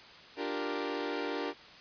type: chord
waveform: sawtooth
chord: G minor seventh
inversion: second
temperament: equal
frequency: 293.7 / 349.2 / 392 / 466.2 Hz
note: D4 / F4 / G4 / Bb4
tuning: 0 / 0 / 0 / 0 cents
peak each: -34 / -37 / -35 / -34 dBFS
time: 0.36-1.54 s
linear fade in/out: 50 ms
effects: white hiss -52 dBFS RMS until 1.8 s + resampled to 11025 Hz